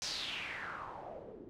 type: noise with low-pass filter sweep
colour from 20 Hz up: white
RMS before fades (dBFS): -43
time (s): 0.02-1.49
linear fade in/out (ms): 0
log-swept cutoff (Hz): 5500 to 310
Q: 4.2
effects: none